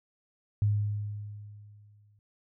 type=tone with exponential decay; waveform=sine; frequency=103.83 Hz; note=G#2; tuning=in tune; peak=-21 dBFS; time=0.62-2.19 s; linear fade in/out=0 ms; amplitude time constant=340 ms; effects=none